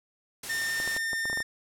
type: noise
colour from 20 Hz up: white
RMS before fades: -37 dBFS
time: 0.43-0.98 s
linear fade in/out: 5 ms
type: tone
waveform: 45% pulse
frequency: 1811 Hz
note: A6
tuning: 49 cents sharp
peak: -28 dBFS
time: 0.49-1.43 s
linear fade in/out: 10 ms
type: clicks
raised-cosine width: 1 ms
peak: -24 dBFS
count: 9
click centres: 0.801 / 0.876 / 0.965 / 1.132 / 1.255 / 1.299 / 1.33 / 1.374 / 1.404 s
effects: low-pass 12000 Hz 12 dB/octave